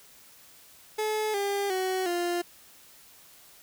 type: tone with pitch steps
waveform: 30% pulse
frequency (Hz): 430 / 401.2 / 374.3 / 349.3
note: A4 / G4 / F#4 / F4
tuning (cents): -40 / +40 / +20 / 0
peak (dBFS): -24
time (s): 0.98-2.42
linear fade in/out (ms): 10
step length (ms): 360
effects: white hiss -54 dBFS RMS until 3.62 s